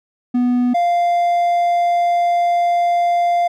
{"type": "tone pair in turn", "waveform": "triangle", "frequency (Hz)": [246.2, 696.4], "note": ["B3", "F5"], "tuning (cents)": [-5, -5], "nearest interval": "octave + tritone", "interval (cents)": 1800, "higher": "second", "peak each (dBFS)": -11, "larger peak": "neither", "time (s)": [[0.34, 0.74], [0.74, 3.48]], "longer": "second", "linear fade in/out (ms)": 10, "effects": []}